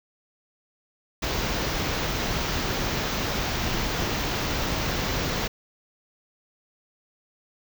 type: band-stop noise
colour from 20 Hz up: pink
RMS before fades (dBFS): -27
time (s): 1.22-5.48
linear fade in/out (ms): 10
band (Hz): 6600 to 15000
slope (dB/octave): 48
effects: none